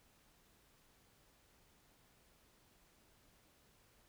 silence, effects pink hiss -70 dBFS RMS until 4.08 s

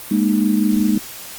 sine chord, Ab suspended second, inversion none, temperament equal with one note detuned, 207.7 / 233.1 / 307 Hz, Ab3 / Bb3 / Eb4, 0 / 0 / -23 cents, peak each -16 / -19 / -19 dBFS, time 0.11-0.98 s, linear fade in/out 5 ms, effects white hiss -34 dBFS RMS until 1.38 s + Opus 32 kbps

